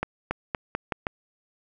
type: accelerating click train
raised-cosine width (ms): 0.5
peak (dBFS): -11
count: 6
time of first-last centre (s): 0.03-1.068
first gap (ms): 280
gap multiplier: 0.85
effects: none